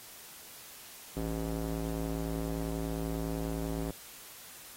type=tone with band-pass filter; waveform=square; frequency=55 Hz; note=A1; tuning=in tune; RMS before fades=-35 dBFS; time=1.16-3.91 s; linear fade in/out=5 ms; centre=300 Hz; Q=0.93; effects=white hiss -50 dBFS RMS until 4.76 s + AAC 48 kbps